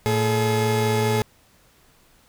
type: tone pair together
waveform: 30% pulse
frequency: 112.84 / 426.6 Hz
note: A2 / G#4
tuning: +44 / +46 cents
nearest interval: octave + major seventh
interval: 2302 cents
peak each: -19 dBFS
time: 0.06-1.22 s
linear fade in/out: 0 ms
effects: pink hiss -57 dBFS RMS until 2.28 s